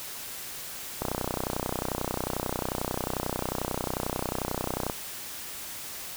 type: click train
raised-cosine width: 1 ms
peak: -14 dBFS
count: 122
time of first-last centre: 1.02-4.898 s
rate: 31.2 Hz
effects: white hiss -39 dBFS RMS until 6.16 s